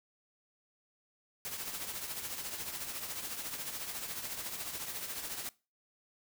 white noise with tremolo, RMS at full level -38 dBFS, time 1.45-5.49 s, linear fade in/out 0 ms, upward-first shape triangle, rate 14 Hz, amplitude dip 60%, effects noise-tail reverb RT60 0.3 s tail -21 dB re dry

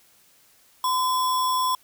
sine tone with sample-and-hold, 1021 Hz, C6, 43 cents flat, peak -20 dBFS, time 0.84-1.75 s, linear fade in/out 2 ms, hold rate 4410 Hz, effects white hiss -58 dBFS RMS until 1.83 s

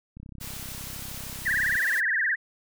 click train, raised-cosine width 5 ms, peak -30 dBFS, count 53, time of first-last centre 0.17-1.755 s, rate 32.8 Hz
white high-pass noise, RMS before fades -39 dBFS, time 0.4-2.01 s, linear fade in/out 20 ms, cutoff 180 Hz, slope 24 dB/octave
sine tone with vibrato, 1760 Hz, A6, in tune, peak -22 dBFS, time 1.45-2.36 s, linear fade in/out 20 ms, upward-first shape triangle, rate 19 Hz, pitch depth 230 cents each way
effects none

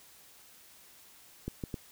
clicks, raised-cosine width 3 ms, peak -22 dBFS, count 3, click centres 1.48 / 1.638 / 1.742 s, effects white hiss -57 dBFS RMS until 1.91 s

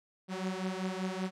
sawtooth beating tone pair, 185 / 190.2 Hz, F#3 / F#3, 0 / +48 cents, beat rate 5.2 Hz, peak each -32 / -33 dBFS, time 0.28-1.31 s, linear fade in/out 50 ms, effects low-pass 7000 Hz 12 dB/octave

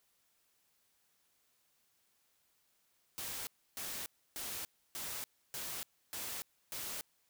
white noise bursts, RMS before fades -42 dBFS, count 7, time 3.18-7.01 s, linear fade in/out 0 ms, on 290 ms, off 300 ms, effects white hiss -75 dBFS RMS until 7.29 s

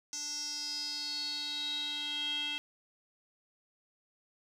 square tone with band-pass filter sweep, 293.7 Hz, D4, in tune, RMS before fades -37 dBFS, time 0.13-2.58 s, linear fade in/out 0 ms, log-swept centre 6000 to 3000 Hz, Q 8.7, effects none

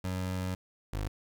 25% pulse tone pair in turn, 92.5 / 51.17 Hz, F#2 / G#1, 0 / -25 cents, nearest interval minor seventh, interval 1025 cents, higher first, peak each -28 dBFS, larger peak neither, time 0.04-0.55 / 0.93-1.08 s, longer first, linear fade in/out 5 ms, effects 11-bit

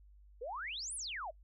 sine exponential two-way sweep, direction up then down, 440 to 10640 to 577 Hz, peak -39 dBFS, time 0.41-1.31 s, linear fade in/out 10 ms, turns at 0.95 s, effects noise-tail reverb RT60 0.1 s tail -25 dB re dry + added 50 Hz sine -57 dBFS peak until 1.43 s

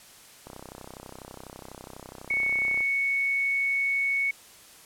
click train, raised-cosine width 1 ms, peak -27 dBFS, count 76, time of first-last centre 0.47-2.806 s, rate 32.1 Hz
sine tone, 2217 Hz, C#7, in tune, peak -23 dBFS, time 2.3-4.31 s, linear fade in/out 5 ms
effects white hiss -51 dBFS RMS until 4.85 s + low-pass 12000 Hz 12 dB/octave

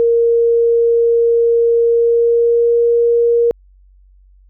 sine tone with pitch glide, 466.2 to 470 Hz, A#4 to A#4, 0 to +14 cents, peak -9 dBFS, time 0-3.51 s, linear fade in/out 0 ms, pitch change +14 cents, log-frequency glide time 1.84-2.75 s, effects added 47 Hz sine -44 dBFS peak until 4.49 s

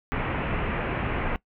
pink low-pass noise, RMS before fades -28 dBFS, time 0.12-1.36 s, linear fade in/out 0 ms, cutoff 2700 Hz, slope 48 dB/octave, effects noise-tail reverb RT60 0.1 s tail -20 dB re dry

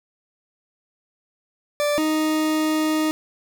40% pulse tone pair in turn, 587 / 311 Hz, D5 / D#4, -1 / -1 cents, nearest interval major seventh, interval 1100 cents, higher first, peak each -18 dBFS, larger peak neither, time 1.8-1.98 / 1.98-3.11 s, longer second, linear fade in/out 0 ms, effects none

